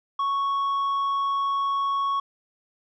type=tone with tanh clipping; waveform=sine; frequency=1108.7 Hz; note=C#6; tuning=in tune; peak=-23 dBFS; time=0.19-2.2 s; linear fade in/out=5 ms; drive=4 dB; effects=none